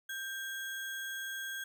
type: tone with sample-and-hold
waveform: sine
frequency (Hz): 1582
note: G6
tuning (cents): +15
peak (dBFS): -37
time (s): 0.09-1.64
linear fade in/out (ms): 5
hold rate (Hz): 4900
effects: none